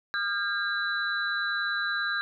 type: tone cluster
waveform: sine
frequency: 1213 / 1395 / 1612 / 3961 Hz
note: D#6 / F6 / G6 / B7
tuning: -44 / -2 / +48 / +4 cents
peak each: -36 / -34 / -28 / -35 dBFS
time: 0.14-2.21 s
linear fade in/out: 0 ms
effects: none